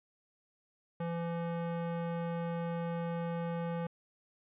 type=tone with band-pass filter; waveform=square; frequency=169 Hz; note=E3; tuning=43 cents sharp; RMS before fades=-36 dBFS; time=1-3.87 s; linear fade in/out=5 ms; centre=520 Hz; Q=0.59; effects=resampled to 8000 Hz